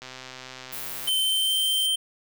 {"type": "click train", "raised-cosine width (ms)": 0.2, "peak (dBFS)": -22, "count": 139, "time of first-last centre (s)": [0.02, 1.09], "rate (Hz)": 129}
{"type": "noise", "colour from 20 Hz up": "violet", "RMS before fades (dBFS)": -35, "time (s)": [0.72, 1.87], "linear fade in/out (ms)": 10}
{"type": "tone with pitch glide", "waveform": "square", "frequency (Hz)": [3083, 3124], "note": ["G7", "G7"], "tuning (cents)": [-29, -7], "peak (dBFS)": -22, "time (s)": [1.07, 1.96], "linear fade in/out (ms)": 10, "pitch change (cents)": 22, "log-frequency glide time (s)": [1.18, 1.58]}
{"effects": []}